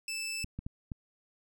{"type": "tone", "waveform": "20% pulse", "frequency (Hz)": 2637, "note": "E7", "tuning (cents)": 0, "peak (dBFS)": -30, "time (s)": [0.08, 0.44], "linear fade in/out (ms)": 2}
{"type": "clicks", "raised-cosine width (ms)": 5, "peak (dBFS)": -25, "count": 4, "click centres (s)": [0.444, 0.59, 0.665, 0.918]}
{"effects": []}